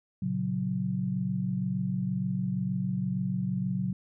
sine chord, F# major, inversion first, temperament equal, 116.54 / 138.59 / 185 Hz, A#2 / C#3 / F#3, 0 / 0 / 0 cents, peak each -35 / -33 / -29 dBFS, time 0.22-3.93 s, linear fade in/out 5 ms, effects none

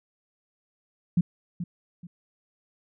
sine tone with echo, 174.4 Hz, F3, 2 cents flat, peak -17 dBFS, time 1.17-1.21 s, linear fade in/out 5 ms, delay 430 ms, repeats 2, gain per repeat -11 dB, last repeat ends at 2.07 s, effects none

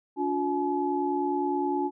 sine tone cluster, 288.1 / 357.9 / 853 Hz, D4 / F4 / G#5, -33 / +42 / +46 cents, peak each -29 dBFS, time 0.16-1.91 s, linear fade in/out 50 ms, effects none

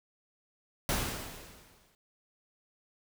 pink noise with exponential decay, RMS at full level -29 dBFS, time 0.89-1.95 s, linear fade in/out 1 ms, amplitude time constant 230 ms, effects none

